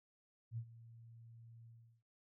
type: tone with ADSR envelope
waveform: sine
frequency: 115.3 Hz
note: A#2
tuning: 19 cents flat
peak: -38 dBFS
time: 0.51-2.03 s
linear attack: 64 ms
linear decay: 70 ms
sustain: -17 dB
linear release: 370 ms
effects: none